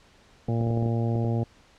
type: harmonic tone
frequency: 115.8 Hz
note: A#2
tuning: 11 cents flat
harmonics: 1 / 2 / 3 / 4 / 5 / 6 / 7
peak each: -24 / -30 / -34 / -36 / -38 / -40 / -41 dBFS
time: 0.48-1.44 s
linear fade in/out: 10 ms
type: clicks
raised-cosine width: 2 ms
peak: -21 dBFS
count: 9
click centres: 0.485 / 0.611 / 0.67 / 0.707 / 0.774 / 0.827 / 0.861 / 1.157 / 1.247 s
effects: pink hiss -57 dBFS RMS until 1.78 s + low-pass 6000 Hz 12 dB/octave